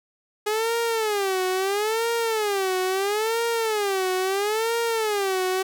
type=tone with vibrato; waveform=sawtooth; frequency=415.3 Hz; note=G#4; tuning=in tune; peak=-18 dBFS; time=0.46-5.63 s; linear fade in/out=10 ms; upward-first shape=sine; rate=0.75 Hz; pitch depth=200 cents each way; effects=none